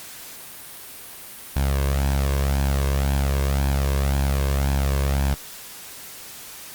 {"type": "tone with flanger", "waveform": "sawtooth", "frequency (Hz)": 68.9, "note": "C#2", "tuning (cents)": -10, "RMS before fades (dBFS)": -21, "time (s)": [1.56, 5.34], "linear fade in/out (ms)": 0, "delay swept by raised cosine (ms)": [1.2, 1.89], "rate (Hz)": 1.9, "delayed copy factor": 0.55, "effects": ["white hiss -39 dBFS RMS until 6.74 s", "Opus 48 kbps"]}